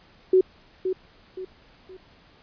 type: tone with echo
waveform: sine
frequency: 373.3 Hz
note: F#4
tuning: 15 cents sharp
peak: -13 dBFS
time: 0.33-0.41 s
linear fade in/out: 5 ms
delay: 520 ms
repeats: 3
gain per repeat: -9 dB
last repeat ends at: 1.97 s
effects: pink hiss -55 dBFS RMS until 2.42 s + resampled to 11025 Hz

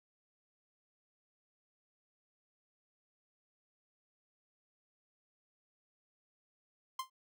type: tone with exponential decay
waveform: 45% pulse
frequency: 1046.5 Hz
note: C6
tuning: in tune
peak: -33 dBFS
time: 6.99-7.1 s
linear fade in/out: 5 ms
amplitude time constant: 22 ms
effects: none

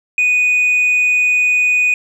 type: tone with tanh clipping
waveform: triangle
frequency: 2480 Hz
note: D#7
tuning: 6 cents flat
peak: -11 dBFS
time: 0.18-1.94 s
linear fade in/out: 2 ms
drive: 6 dB
effects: none

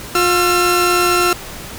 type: tone pair together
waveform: sawtooth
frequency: 355.1 / 1351.6 Hz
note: F4 / E6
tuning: +29 / +43 cents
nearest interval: octave + major seventh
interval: 2314 cents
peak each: -11 dBFS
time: 0.15-1.33 s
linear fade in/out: 2 ms
effects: pink hiss -31 dBFS RMS until 1.78 s

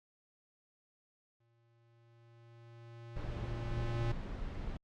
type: tone with exponential growth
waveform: square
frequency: 116.7 Hz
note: A#2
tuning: 2 cents sharp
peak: -33 dBFS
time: 1.4-4.12 s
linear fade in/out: 5 ms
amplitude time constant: 590 ms
type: noise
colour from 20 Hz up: brown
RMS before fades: -40 dBFS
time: 3.16-4.77 s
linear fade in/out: 5 ms
effects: low-pass 4000 Hz 12 dB/octave + Opus 48 kbps

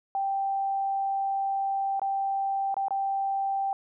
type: tone with dropouts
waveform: sine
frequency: 784 Hz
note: G5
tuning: in tune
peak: -25 dBFS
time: 0.15-3.73 s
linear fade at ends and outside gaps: 1 ms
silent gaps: 1.996-2.017 / 2.743-2.767 / 2.883-2.907 s
effects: none

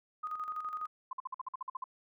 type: tone with tremolo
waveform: sine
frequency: 1244.5 Hz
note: D#6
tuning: in tune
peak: -34 dBFS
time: 0.23-0.87 s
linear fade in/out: 10 ms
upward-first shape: square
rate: 12 Hz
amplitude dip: 55%
type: tone bursts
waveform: sine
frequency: 1037 Hz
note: C6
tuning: 16 cents flat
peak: -35 dBFS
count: 11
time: 1.11-1.841 s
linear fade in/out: 5 ms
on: 21 ms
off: 50 ms
effects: none

